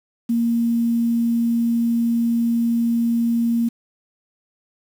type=tone with quantisation; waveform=sine; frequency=233.1 Hz; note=A#3; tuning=in tune; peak=-16 dBFS; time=0.29-3.69 s; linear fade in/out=10 ms; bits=7; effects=none